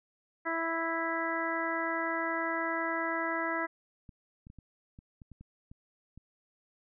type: harmonic tone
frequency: 329.6 Hz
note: E4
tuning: in tune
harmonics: 1 / 2 / 3 / 4 / 5 / 6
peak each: -37 / -37 / -37 / -37 / -37 / -37 dBFS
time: 0.45-3.67 s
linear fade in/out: 20 ms
type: clicks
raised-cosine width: 5 ms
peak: -37 dBFS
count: 10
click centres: 4.092 / 4.469 / 4.501 / 4.587 / 4.989 / 5.218 / 5.317 / 5.41 / 5.715 / 6.176 s
effects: none